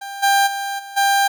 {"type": "tone with level steps", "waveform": "30% pulse", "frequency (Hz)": 794, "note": "G5", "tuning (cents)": 22, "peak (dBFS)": [-26, -10, -20, -30, -11], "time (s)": [0.01, 1.28], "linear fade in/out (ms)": 10, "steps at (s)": [0.22, 0.46, 0.78, 0.96], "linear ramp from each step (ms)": 20, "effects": []}